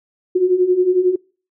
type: beating tone pair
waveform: sine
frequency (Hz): 356.6 / 367.6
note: F4 / F#4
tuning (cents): +36 / -11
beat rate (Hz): 11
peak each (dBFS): -18 / -13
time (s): 0.35-1.16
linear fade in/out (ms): 10
effects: noise-tail reverb RT60 0.4 s tail -26 dB re dry